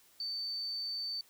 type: tone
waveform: sine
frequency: 4554 Hz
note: C#8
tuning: 46 cents sharp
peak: -35 dBFS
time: 0.2-1.21 s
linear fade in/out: 2 ms
effects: white hiss -64 dBFS RMS until 1.29 s